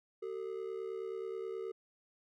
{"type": "ring-modulated tone", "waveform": "triangle", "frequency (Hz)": 415.3, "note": "G#4", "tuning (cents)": 0, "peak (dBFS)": -33, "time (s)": [0.22, 1.72], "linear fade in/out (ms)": 10, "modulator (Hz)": 34.7, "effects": []}